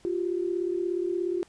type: tone pair together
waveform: sine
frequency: 349.1 / 386 Hz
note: F4 / G4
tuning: -1 / -27 cents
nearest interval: major second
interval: 174 cents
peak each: -27 / -31 dBFS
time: 0.05-1.43 s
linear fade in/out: 0 ms
effects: pink hiss -59 dBFS RMS until 1.48 s + resampled to 22050 Hz